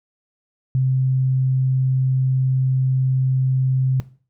sine tone, 130.81 Hz, C3, in tune, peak -15 dBFS, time 0.75-4 s, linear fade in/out 0 ms, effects noise-tail reverb RT60 0.4 s tail -17 dB re dry

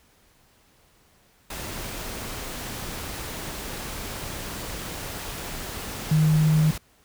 sine tone in noise, 155.5 Hz, D#3, 1 cent flat, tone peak -16 dBFS, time 6.11-6.71 s, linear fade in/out 5 ms, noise pink, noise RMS -34 dBFS, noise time 1.5-6.78 s, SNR +15 dB, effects pink hiss -60 dBFS RMS until 7.04 s

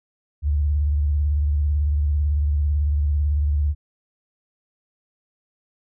sine tone with vibrato, 73.4 Hz, D2, in tune, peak -17 dBFS, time 0.42-3.75 s, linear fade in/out 50 ms, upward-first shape square, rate 18 Hz, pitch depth 72 cents each way, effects none

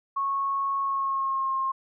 sine tone with pitch glide, 1100 to 1067.5 Hz, C#6 to C6, -14 to +34 cents, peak -24 dBFS, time 0.16-1.72 s, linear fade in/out 10 ms, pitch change -52 cents, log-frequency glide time 0.8-1.55 s, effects none

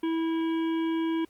harmonic tone with a mistuned harmonic, 326.7 Hz, E4, 15 cents flat, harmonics 1 / 3 / 5 / 7 / 9 / 10, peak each -25 / -38 / -45 / -45 / -49 / -47 dBFS, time 0.03-1.25 s, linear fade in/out 5 ms, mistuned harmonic 9, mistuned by -36 cents, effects pink hiss -64 dBFS RMS until 1.29 s + Opus 32 kbps

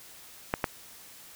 clicks, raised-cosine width 0.5 ms, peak -10 dBFS, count 2, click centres 0.539 / 0.642 s, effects white hiss -50 dBFS RMS until 1.35 s

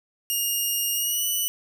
5% pulse tone with pitch glide, 2840 to 2969 Hz, F7 to F#7, +28 to +5 cents, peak -15 dBFS, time 0.3-1.48 s, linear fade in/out 0 ms, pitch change +77 cents, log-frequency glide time 0.94-1.26 s, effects none

